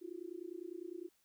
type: tone with amplitude modulation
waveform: sine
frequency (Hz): 349.2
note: F4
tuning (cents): 0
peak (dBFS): -39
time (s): 0.01-1.09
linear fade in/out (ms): 20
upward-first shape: sine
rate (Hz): 29.9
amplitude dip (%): 100
effects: white hiss -75 dBFS RMS until 1.24 s